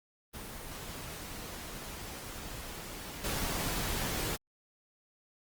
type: noise with level steps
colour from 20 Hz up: pink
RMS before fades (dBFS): -43 / -34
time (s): 0.33-4.37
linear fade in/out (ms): 20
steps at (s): 3.24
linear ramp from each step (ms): 2
effects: Opus 24 kbps